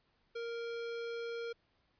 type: tone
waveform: square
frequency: 466.2 Hz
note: A#4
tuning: in tune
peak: -39 dBFS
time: 0.35-1.53 s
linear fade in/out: 10 ms
effects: pink hiss -75 dBFS RMS until 1.99 s + resampled to 11025 Hz